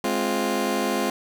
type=chord; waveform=20% pulse; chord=F minor; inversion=first; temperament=just; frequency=209.5 / 261.9 / 349.2 Hz; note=Ab3 / C4 / F4; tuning=+15 / +2 / 0 cents; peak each=-22 dBFS; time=0.04-1.1 s; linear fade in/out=2 ms; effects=none